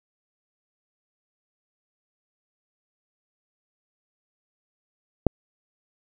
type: click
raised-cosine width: 2 ms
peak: -3 dBFS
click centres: 5.267 s
effects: none